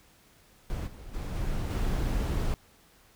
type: noise with level steps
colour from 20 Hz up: brown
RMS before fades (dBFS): -33 / -44 / -34 / -31 / -28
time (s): 0.7-2.54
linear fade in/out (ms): 0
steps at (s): 0.86 / 1.13 / 1.34 / 1.69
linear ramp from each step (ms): 20
effects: pink hiss -60 dBFS RMS until 3.15 s